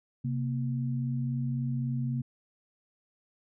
sine tone pair together, 132.6 / 236.3 Hz, C3 / A#3, +23 / +24 cents, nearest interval minor seventh, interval 1001 cents, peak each -29 / -34 dBFS, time 0.24-2.22 s, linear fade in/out 10 ms, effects none

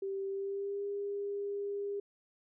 sine tone with pitch glide, 390.3 to 403.6 Hz, G4 to G#4, -8 to -49 cents, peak -34 dBFS, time 0.02-2 s, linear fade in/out 5 ms, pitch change +59 cents, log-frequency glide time 0.28-0.85 s, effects none

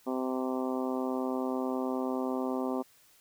harmonic tone, 129.3 Hz, C3, 20 cents flat, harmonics 2 / 3 / 4 / 5 / 6 / 7 / 8 / 9, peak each -32 / -36 / -38 / -40 / -42 / -43 / -44 / -45 dBFS, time 0.06-2.83 s, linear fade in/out 20 ms, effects white hiss -62 dBFS RMS until 3.2 s

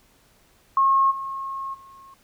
sine tone with level steps, 1083 Hz, C#6, 41 cents flat, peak -15 / -28 / -44 dBFS, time 0.77-2.14 s, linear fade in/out 2 ms, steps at 1.1 / 1.73 s, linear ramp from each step 20 ms, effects pink hiss -59 dBFS RMS until 2.23 s

